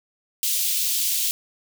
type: high-pass noise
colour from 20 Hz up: white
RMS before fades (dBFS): -23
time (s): 0.43-1.31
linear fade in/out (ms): 0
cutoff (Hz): 2900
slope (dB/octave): 24
effects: none